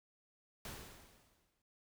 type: noise with exponential decay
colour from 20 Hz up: pink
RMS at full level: -45 dBFS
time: 0.65-1.62 s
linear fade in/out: 2 ms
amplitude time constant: 210 ms
effects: none